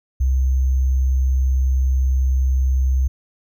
sine tone with sample-and-hold, 65.41 Hz, C2, in tune, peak -14 dBFS, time 0.2-3.08 s, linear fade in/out 10 ms, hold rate 6300 Hz, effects none

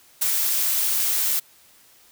blue noise with ADSR envelope, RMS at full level -18 dBFS, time 0.21-1.4 s, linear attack 14 ms, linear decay 5 ms, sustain -4 dB, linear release 13 ms, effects white hiss -54 dBFS RMS until 2.11 s

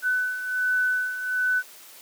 sine beating tone pair, 1500 / 1501.3 Hz, F#6 / F#6, +23 / +25 cents, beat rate 1.3 Hz, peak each -29 / -23 dBFS, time 0.02-1.63 s, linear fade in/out 50 ms, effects white hiss -47 dBFS RMS until 2.01 s + high-pass 300 Hz 12 dB/octave

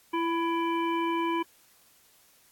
harmonic tone with a mistuned harmonic, 335.1 Hz, E4, 29 cents sharp, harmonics 1 / 3 / 5 / 7 / 9, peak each -28 / -29 / -43 / -38 / -43 dBFS, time 0.13-1.43 s, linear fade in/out 10 ms, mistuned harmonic 3, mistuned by -20 cents, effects white hiss -61 dBFS RMS until 2.51 s + AAC 64 kbps

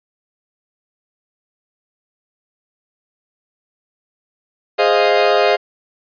40% pulse chord, F minor seventh, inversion first, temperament equal with one note detuned, 414.1 / 523.3 / 622.3 / 698.5 Hz, Ab4 / C5 / Eb5 / F5, -5 / 0 / 0 / 0 cents, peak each -16 / -17 / -16 / -16 dBFS, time 4.78-5.57 s, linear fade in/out 20 ms, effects resampled to 11025 Hz

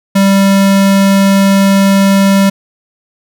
square tone, 196 Hz, G3, in tune, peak -6 dBFS, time 0.15-2.5 s, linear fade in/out 10 ms, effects none

